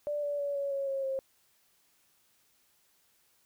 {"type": "tone with pitch steps", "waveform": "sine", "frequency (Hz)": [587.3, 578.2, 569.3, 560.5, 551.8, 543.2, 534.8], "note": ["D5", "D5", "C#5", "C#5", "C#5", "C#5", "C5"], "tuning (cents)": [0, -27, 46, 19, -8, -35, 38], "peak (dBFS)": -30, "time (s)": [0.07, 1.19], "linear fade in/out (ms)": 0, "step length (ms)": 160, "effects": ["white hiss -69 dBFS RMS until 3.45 s"]}